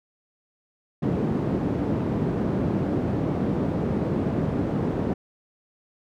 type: band-pass noise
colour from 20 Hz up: white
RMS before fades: -25 dBFS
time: 1.02-5.14 s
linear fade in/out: 10 ms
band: 100 to 280 Hz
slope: 12 dB/octave
effects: none